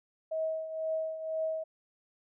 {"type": "tone with tremolo", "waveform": "sine", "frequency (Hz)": 638, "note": "D#5", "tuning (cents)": 43, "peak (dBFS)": -28, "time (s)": [0.31, 1.64], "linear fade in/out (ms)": 10, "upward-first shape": "triangle", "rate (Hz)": 2, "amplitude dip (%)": 70, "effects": []}